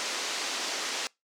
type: band-pass noise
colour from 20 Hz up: white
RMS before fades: -33 dBFS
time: 0-1.07 s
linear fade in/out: 0 ms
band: 270 to 6500 Hz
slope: 24 dB/octave
effects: noise-tail reverb RT60 0.2 s tail -24 dB re dry